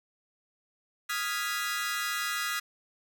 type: chord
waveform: sawtooth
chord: F half-diminished seventh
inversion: third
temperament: equal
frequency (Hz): 1244.5 / 1396.9 / 1661.2 / 1975.5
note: Eb6 / F6 / Ab6 / Cb7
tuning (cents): 0 / 0 / 0 / 0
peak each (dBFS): -32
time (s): 1.09-2.6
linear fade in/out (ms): 10
effects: 10-bit